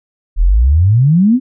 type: exponential sweep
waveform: sine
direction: up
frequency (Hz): 36.63 to 269.2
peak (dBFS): -6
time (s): 0.36-1.4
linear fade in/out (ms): 50
effects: none